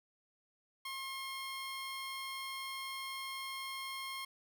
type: tone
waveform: 15% pulse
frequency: 1072 Hz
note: C6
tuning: 42 cents sharp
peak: -34 dBFS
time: 0.85-4.25 s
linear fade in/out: 5 ms
effects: none